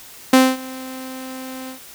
sawtooth tone with ADSR envelope, 260.1 Hz, C4, 10 cents flat, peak -3 dBFS, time 0.33-1.8 s, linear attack 5 ms, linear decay 230 ms, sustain -23 dB, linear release 110 ms, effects white hiss -41 dBFS RMS until 1.94 s

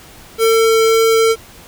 square tone, 449.7 Hz, A4, 38 cents sharp, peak -10 dBFS, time 0.38-1.36 s, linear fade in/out 50 ms, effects pink hiss -40 dBFS RMS until 1.67 s

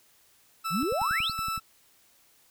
40% pulse tone with tremolo, 1318.5 Hz, E6, in tune, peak -28 dBFS, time 0.64-1.6 s, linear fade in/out 20 ms, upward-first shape square, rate 2.7 Hz, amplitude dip 35%
sine exponential sweep, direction up, 143.7 to 5030 Hz, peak -26 dBFS, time 0.7-1.33 s, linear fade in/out 50 ms
click train, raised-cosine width 5 ms, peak -29 dBFS, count 9, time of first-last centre 0.83-1.578 s, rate 10.7 Hz
effects white hiss -62 dBFS RMS until 2.5 s

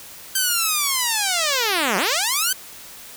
5% pulse linear two-way sweep, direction down then up, 1568 to 174.61 to 1568 Hz, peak -7 dBFS, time 0.35-2.53 s, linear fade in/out 5 ms, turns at 1.97 s, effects white hiss -40 dBFS RMS until 3.16 s

